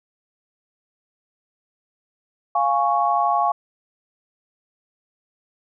sine chord, Db major, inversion first, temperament equal, 698.5 / 830.6 / 1108.7 Hz, F5 / Ab5 / Db6, 0 / 0 / 0 cents, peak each -21 dBFS, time 2.55-3.52 s, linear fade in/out 5 ms, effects none

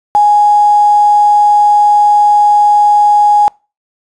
sine tone with quantisation, 830.6 Hz, G#5, in tune, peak -4 dBFS, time 0.15-3.48 s, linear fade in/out 0 ms, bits 5, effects noise-tail reverb RT60 0.3 s tail -26 dB re dry + resampled to 22050 Hz

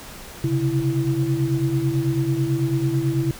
sine tone cluster, 130.3 / 139.4 / 331.5 Hz, C3 / C#3 / E4, -7 / +10 / +10 cents, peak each -23 dBFS, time 0.44-3.31 s, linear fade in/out 2 ms, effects pink hiss -39 dBFS RMS until 3.39 s

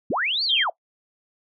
sine linear two-way sweep, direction up then down, 128.3 to 4715 to 566 Hz, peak -21 dBFS, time 0.1-0.7 s, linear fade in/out 5 ms, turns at 0.44 s
sine tone, 3181 Hz, G7, 25 cents sharp, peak -19 dBFS, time 0.49-0.64 s, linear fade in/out 10 ms
effects noise-tail reverb RT60 0.1 s tail -21 dB re dry

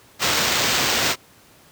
white noise with sample-and-hold, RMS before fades -20 dBFS, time 0.19-1.16 s, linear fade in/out 50 ms, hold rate 11025 Hz, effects pink hiss -51 dBFS RMS until 1.71 s + high-pass 80 Hz 12 dB/octave

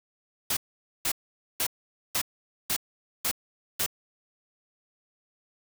white noise bursts, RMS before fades -27 dBFS, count 7, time 0.5-3.863 s, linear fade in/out 5 ms, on 69 ms, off 480 ms, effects none

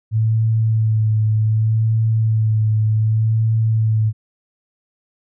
sine tone with vibrato, 110 Hz, A2, in tune, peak -13 dBFS, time 0.11-4.13 s, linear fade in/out 50 ms, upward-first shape sine, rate 0.66 Hz, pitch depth 25 cents each way, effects none

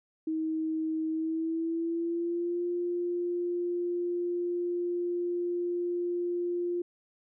sine tone with pitch glide, 317.6 to 350.4 Hz, D#4 to F4, +36 to +6 cents, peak -28 dBFS, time 0.27-6.82 s, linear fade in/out 5 ms, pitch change +170 cents, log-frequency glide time 1.09-2.64 s, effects none

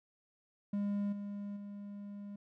triangle tone with level steps, 202.9 Hz, G#3, 40 cents flat, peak -30 / -37 / -41 dBFS, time 0.73-2.36 s, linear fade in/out 5 ms, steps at 1.12 / 1.56 s, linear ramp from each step 10 ms, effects none

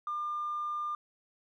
triangle tone with tanh clipping, 1200 Hz, D6, 37 cents sharp, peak -32 dBFS, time 0.07-0.95 s, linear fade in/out 2 ms, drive 4 dB, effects none

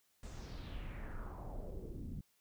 brown noise with low-pass filter sweep, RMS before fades -45 dBFS, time 0.23-2.21 s, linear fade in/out 2 ms, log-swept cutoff 8300 to 210 Hz, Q 3.2, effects white hiss -75 dBFS RMS until 2.4 s

